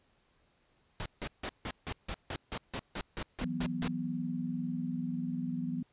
pink noise bursts, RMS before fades -37 dBFS, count 14, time 1-3.878 s, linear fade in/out 0 ms, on 57 ms, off 160 ms
sine chord, E suspended second, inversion none, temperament equal, 164.81 / 185 / 246.9 Hz, E3 / F#3 / B3, 0 / 0 / 0 cents, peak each -38 / -39 / -35 dBFS, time 3.41-5.83 s, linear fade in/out 5 ms
effects pink hiss -71 dBFS RMS until 5.92 s + resampled to 8000 Hz

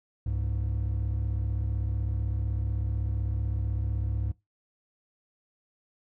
triangle tone pair together, 66.6 / 102.47 Hz, C2 / G#2, +31 / -23 cents, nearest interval perfect fifth, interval 746 cents, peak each -27 dBFS, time 0.26-4.32 s, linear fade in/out 5 ms, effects noise-tail reverb RT60 0.2 s tail -21 dB re dry + tanh soft clip ceiling -19 dBFS

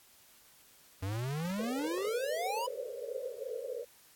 square exponential sweep, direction up, 91.8 to 1010 Hz, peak -34 dBFS, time 1.02-2.67 s, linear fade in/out 10 ms
white band-pass noise, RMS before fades -40 dBFS, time 1.58-3.85 s, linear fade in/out 20 ms, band 440 to 550 Hz, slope 96 dB/octave
effects white hiss -61 dBFS RMS until 4.15 s + AAC 64 kbps

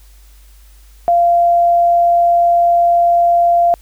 sine tone, 691 Hz, F5, 19 cents flat, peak -8 dBFS, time 1.08-3.74 s, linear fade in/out 0 ms, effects added 50 Hz sine -40 dBFS peak until 3.81 s + white hiss -51 dBFS RMS until 3.81 s

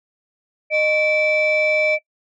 sine tone pair together, 615 / 2322 Hz, D#5 / D7, -20 / -20 cents, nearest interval octave + major seventh, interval 2300 cents, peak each -16 dBFS, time 0.7-1.99 s, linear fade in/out 50 ms, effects noise-tail reverb RT60 0.1 s tail -22 dB re dry + tanh soft clip ceiling -11 dBFS

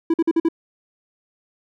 triangle tone bursts, 329.6 Hz, E4, in tune, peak -12 dBFS, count 5, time 0.1-0.487 s, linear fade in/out 5 ms, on 39 ms, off 48 ms, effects none

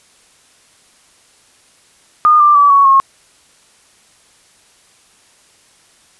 sine tone with pitch steps, 1220 / 1184.6 / 1150.2 / 1116.8 / 1084.4 Hz, D#6 / D6 / D6 / C#6 / C#6, -34 / +15 / -36 / +13 / -38 cents, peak -5 dBFS, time 2.25-3 s, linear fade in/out 0 ms, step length 150 ms, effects white hiss -50 dBFS RMS until 6.19 s + resampled to 24000 Hz

